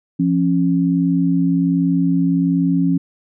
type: tone pair together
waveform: sine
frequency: 172.5 / 273.8 Hz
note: F3 / C#4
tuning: -21 / -21 cents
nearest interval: minor sixth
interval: 800 cents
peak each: -16 dBFS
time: 0.19-2.98 s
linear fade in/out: 10 ms
effects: none